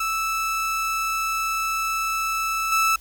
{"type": "tone with level steps", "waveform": "30% pulse", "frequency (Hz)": 1314, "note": "E6", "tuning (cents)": -6, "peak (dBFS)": [-20, -15], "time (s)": [0, 2.96], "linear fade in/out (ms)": 5, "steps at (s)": 2.72, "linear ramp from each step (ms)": 2, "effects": ["added 50 Hz sine -46 dBFS peak until 3 s", "white hiss -51 dBFS RMS until 3 s"]}